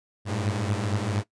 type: tone cluster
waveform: sawtooth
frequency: 98.4 / 102.8 / 111.3 Hz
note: G2 / G#2 / A2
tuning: +7 / -17 / +20 cents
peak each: -26 dBFS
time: 0.25-1.24 s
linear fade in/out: 50 ms
effects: noise-tail reverb RT60 0.1 s tail -18 dB re dry + resampled to 22050 Hz